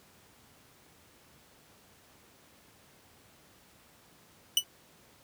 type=tone with exponential decay; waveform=sawtooth; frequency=2968 Hz; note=F#7; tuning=5 cents sharp; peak=-15 dBFS; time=4.57-4.64 s; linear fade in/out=2 ms; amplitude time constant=15 ms; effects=pink hiss -60 dBFS RMS until 5.23 s + high-pass 80 Hz 12 dB/octave